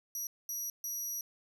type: tone bursts at uneven times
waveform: 25% pulse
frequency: 5800 Hz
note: F#8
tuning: 35 cents flat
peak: -31 dBFS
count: 3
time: 0.15-0.27 / 0.49-0.7 / 0.84-1.21 s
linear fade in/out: 2 ms
effects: none